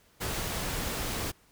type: noise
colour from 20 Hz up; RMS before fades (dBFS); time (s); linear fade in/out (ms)
pink; -33; 0.2-1.32; 20
effects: pink hiss -63 dBFS RMS until 1.51 s

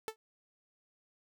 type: tone with exponential decay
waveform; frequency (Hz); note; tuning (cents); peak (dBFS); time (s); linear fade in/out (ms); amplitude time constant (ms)
sawtooth; 440; A4; 0; -28; 0.08-0.16; 0; 16
effects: none

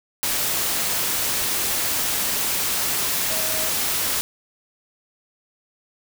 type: tone in noise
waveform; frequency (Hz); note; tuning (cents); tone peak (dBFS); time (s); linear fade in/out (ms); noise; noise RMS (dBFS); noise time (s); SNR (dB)
sine; 634; D#5; +32; -33; 3.3-3.69; 0; white; -23; 0.23-4.21; -13
effects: none

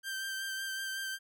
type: tone with vibrato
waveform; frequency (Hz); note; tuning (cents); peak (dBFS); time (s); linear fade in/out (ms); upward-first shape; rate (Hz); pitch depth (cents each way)
sawtooth; 1568; G6; 0; -32; 0.03-1.19; 50; sine; 5.4; 18
effects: none

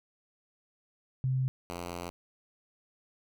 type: tone pair in turn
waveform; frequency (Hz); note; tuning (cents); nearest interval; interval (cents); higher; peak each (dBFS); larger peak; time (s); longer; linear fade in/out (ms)
sine / 5% pulse; 130.5 / 87.1; C3 / F2; -4 / -4; perfect fifth; 700; first; -26; neither; 1.24-1.48 / 1.7-2.1; second; 0
effects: none

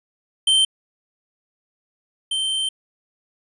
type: tone pair in turn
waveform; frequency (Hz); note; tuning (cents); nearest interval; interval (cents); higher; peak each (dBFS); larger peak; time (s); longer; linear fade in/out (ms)
square; 3116 / 3116; G7 / G7; -11 / -11; unison; 0; neither; -14 / -21; first; 0.47-0.65 / 2.31-2.69; second; 5
effects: resampled to 24000 Hz

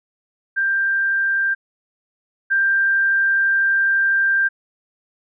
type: tone pair in turn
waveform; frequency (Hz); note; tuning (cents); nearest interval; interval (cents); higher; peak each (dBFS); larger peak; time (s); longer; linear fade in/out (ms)
sine; 1583 / 1583; G6 / G6; +17 / +17; unison; 0; neither; -16 / -14; second; 0.56-1.55 / 2.5-4.49; second; 20
effects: none

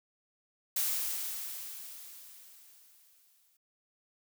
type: noise with exponential decay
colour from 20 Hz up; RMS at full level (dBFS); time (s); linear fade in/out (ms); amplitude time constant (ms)
blue; -30; 0.76-3.57; 5; 610
effects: none

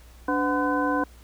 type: tone cluster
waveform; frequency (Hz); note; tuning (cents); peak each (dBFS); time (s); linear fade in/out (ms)
sine; 290.1 / 506 / 740 / 1019 / 1510; D4 / B4 / F#5 / C6 / F#6; -21 / +42 / 0 / -46 / +35; -25 / -29 / -31 / -27 / -30; 0.28-1.04; 5
effects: added 60 Hz sine -47 dBFS peak until 1.23 s + pink hiss -55 dBFS RMS until 1.23 s

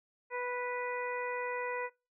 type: harmonic tone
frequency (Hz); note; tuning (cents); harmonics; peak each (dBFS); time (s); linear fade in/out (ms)
492.5; B4; -5; 1 / 2 / 3 / 4 / 5; -37 / -39 / -45 / -41 / -45; 0.3-1.9; 50
effects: noise-tail reverb RT60 0.3 s tail -24 dB re dry

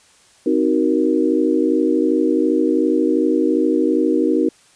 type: chord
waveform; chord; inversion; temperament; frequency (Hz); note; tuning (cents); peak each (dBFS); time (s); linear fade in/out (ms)
sine; C half-diminished seventh; none; just; 261.6 / 314 / 376.7 / 470.9; C4 / Eb4 / Gb4 / Bb4; 0 / +16 / +31 / +18; -20 / -17 / -20 / -21; 0.46-4.49; 5
effects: white hiss -52 dBFS RMS until 4.75 s + resampled to 22050 Hz

